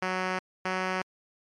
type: tone pair in turn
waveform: 5% pulse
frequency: 185.4 / 186.18 Hz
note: F#3 / F#3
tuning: +4 / +11 cents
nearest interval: unison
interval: 7 cents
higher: second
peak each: -16 dBFS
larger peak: neither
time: 0.02-0.39 / 0.65-1.02 s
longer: neither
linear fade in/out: 5 ms
effects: low-pass 4000 Hz 12 dB/octave + MP3 96 kbps